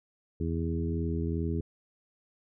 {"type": "harmonic tone with a mistuned harmonic", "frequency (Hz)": 82.6, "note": "E2", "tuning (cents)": 4, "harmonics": [1, 2, 3, 4, 5], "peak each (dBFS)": [-31, -34, -36, -37, -38], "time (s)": [0.4, 1.61], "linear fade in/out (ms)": 5, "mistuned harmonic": 1, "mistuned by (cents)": 21, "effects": []}